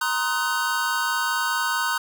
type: chord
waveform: square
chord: C half-diminished seventh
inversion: third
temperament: just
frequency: 941.9 / 1046.5 / 1255.8 / 1507 Hz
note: Bb5 / C6 / Eb6 / Gb6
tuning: +18 / 0 / +16 / +31 cents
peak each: -29 / -31 / -29 / -26 dBFS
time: 0.01-1.98 s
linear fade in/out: 5 ms
effects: none